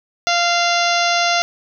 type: harmonic tone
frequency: 693 Hz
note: F5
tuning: 14 cents flat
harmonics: 1 / 2 / 3 / 4 / 5 / 6 / 7 / 8 / 9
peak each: -18 / -21 / -23 / -24 / -25 / -26 / -26 / -27 / -28 dBFS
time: 0.27-1.42 s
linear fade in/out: 0 ms
effects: none